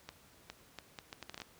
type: accelerating click train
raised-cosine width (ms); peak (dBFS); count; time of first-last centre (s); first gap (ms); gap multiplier
0.2; -26; 11; 0.09-1.418; 410; 0.7
effects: pink hiss -62 dBFS RMS until 1.59 s + high-pass 60 Hz 12 dB/octave